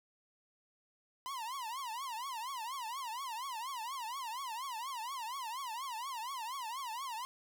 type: tone with vibrato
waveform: 45% pulse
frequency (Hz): 988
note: B5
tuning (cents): 0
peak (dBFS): -39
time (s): 1.26-7.25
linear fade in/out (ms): 0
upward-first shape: triangle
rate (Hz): 4.2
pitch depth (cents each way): 250
effects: none